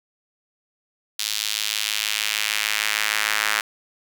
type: tone with high-pass filter sweep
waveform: sawtooth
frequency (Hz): 106.5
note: G#2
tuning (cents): +44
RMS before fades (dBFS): -24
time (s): 1.19-3.61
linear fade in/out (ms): 5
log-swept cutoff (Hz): 3900 to 1600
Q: 1.5
effects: none